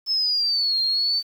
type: linear two-way sweep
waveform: sine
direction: down then up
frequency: 5274 to 4186 to 4574 Hz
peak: -19 dBFS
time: 0.06-1.23 s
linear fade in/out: 50 ms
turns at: 0.81 s
effects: 8-bit